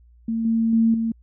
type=tone with level steps; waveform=sine; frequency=226.5 Hz; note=A#3; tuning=50 cents flat; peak=-21 / -17 / -14 / -20 dBFS; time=0.28-1.12 s; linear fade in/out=5 ms; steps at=0.45 / 0.73 / 0.94 s; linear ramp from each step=2 ms; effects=added 59 Hz sine -49 dBFS peak until 1.22 s